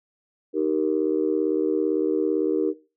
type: chord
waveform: sine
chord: Eb major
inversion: none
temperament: just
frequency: 311.1 / 388.9 / 466.7 Hz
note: Eb4 / G4 / Bb4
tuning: 0 / -14 / +2 cents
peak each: -24 dBFS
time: 0.53-2.74 s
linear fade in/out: 50 ms
effects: noise-tail reverb RT60 0.3 s tail -17 dB re dry + tanh soft clip ceiling -10 dBFS